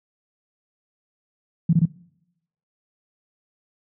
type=tone bursts; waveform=sine; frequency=166.4 Hz; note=E3; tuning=17 cents sharp; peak=-12 dBFS; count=3; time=1.69-1.854 s; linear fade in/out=5 ms; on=40 ms; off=22 ms; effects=noise-tail reverb RT60 0.8 s tail -22 dB re dry + high-pass 100 Hz 12 dB/octave